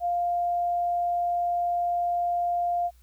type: tone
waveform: sine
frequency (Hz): 700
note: F5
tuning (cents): +4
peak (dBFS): -23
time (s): 0-2.91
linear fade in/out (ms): 50
effects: added 60 Hz sine -53 dBFS peak until 3.02 s + white hiss -65 dBFS RMS until 3.02 s